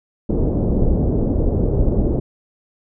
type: low-pass noise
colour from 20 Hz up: pink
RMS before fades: -17 dBFS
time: 0.29-2.2 s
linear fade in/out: 10 ms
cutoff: 500 Hz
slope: 24 dB/octave
effects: none